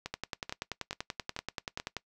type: two click trains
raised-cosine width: 0.2 ms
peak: -17 / -19 dBFS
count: 20 / 5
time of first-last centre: 0.14-1.967 / 0.06-1.799 s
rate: 10.4 / 2.3 Hz
effects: noise-tail reverb RT60 0.1 s tail -21 dB re dry